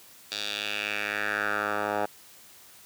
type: tone with band-pass filter sweep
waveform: 10% pulse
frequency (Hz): 103.83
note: G#2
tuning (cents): 0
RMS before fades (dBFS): -30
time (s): 0.31-2.06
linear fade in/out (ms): 10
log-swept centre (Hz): 4200 to 870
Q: 2.8
effects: white hiss -52 dBFS RMS until 2.85 s + high-pass 60 Hz 12 dB/octave